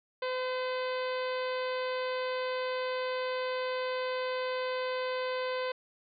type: harmonic tone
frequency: 510 Hz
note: C5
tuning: 44 cents flat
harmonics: 1 / 2 / 3 / 4 / 5 / 6 / 7 / 8 / 9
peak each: -32 / -38 / -42 / -44 / -46 / -48 / -49 / -50 / -51 dBFS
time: 0.22-5.72 s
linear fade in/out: 5 ms
effects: none